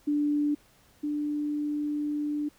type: tone pair in turn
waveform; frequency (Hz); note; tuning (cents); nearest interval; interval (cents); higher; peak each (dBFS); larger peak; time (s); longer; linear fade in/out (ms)
sine; 293.7 / 295.7; D4 / D4; 0 / +12; unison; 12; second; -23 / -27; first; 0.07-0.55 / 1.03-2.49; second; 10
effects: pink hiss -61 dBFS RMS until 2.58 s